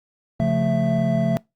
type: tone cluster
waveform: triangle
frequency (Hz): 137.4 / 174.6 / 219.8 / 664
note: C#3 / F3 / A3 / E5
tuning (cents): -15 / 0 / -2 / +12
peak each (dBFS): -21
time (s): 0.4-1.37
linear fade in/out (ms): 0
effects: noise-tail reverb RT60 0.2 s tail -24 dB re dry + Opus 48 kbps